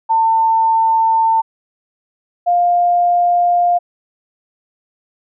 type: tone pair in turn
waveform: sine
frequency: 898 / 703 Hz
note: A5 / F5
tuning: +35 / +11 cents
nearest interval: major third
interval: 424 cents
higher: first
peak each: -10 dBFS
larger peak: neither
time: 0.09-1.42 / 2.46-3.79 s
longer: neither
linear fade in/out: 20 ms
effects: none